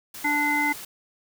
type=noise; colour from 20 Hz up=white; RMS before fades=-39 dBFS; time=0.14-0.85 s; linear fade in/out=5 ms
type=harmonic tone; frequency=293.7 Hz; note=D4; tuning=in tune; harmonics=1 / 3 / 5 / 7; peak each=-28 / -26 / -34 / -23 dBFS; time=0.24-0.73 s; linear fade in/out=10 ms
effects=none